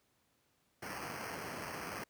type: noise with sample-and-hold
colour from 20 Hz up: violet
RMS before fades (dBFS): -43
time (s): 0.82-2.04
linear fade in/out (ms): 5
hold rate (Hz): 3675
effects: pink hiss -75 dBFS RMS until 2.09 s + high-pass 80 Hz 12 dB/octave